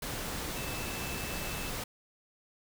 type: tone in noise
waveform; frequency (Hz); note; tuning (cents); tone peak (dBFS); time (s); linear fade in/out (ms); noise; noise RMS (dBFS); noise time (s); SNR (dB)
sine; 2633; E7; -3; -44; 0.56-1.7; 5; pink; -37; 0.02-1.84; -10
effects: none